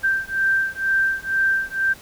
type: beating tone pair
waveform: sine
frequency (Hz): 1568 / 1570.1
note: G6 / G6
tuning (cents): 0 / +2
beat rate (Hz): 2.1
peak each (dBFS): -21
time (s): 0.03-1.94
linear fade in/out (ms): 20
effects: pink hiss -44 dBFS RMS until 2.01 s